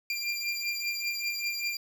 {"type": "beating tone pair", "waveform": "25% pulse", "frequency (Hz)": [2382, 2387.1], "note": ["D7", "D7"], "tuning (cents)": [24, 28], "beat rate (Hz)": 5.1, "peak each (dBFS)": [-28, -31], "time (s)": [0.1, 1.77], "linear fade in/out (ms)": 2, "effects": ["9-bit"]}